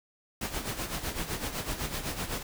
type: noise with tremolo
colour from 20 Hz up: pink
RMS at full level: -32 dBFS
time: 0.41-2.43 s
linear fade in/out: 5 ms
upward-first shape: sine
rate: 7.9 Hz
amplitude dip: 65%
effects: none